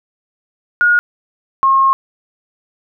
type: tone pair in turn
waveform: sine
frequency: 1438 / 1077.3 Hz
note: F#6 / C#6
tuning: -50 / -50 cents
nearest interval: perfect fourth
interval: 500 cents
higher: first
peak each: -8 dBFS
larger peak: neither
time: 0.81-0.99 / 1.63-1.93 s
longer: second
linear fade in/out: 0 ms
effects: none